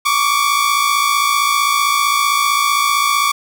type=tone pair together; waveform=sawtooth; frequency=1119.2 / 1174.7 Hz; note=C#6 / D6; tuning=+16 / 0 cents; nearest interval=minor second; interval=84 cents; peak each=-12 dBFS; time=0.05-3.32 s; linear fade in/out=10 ms; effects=none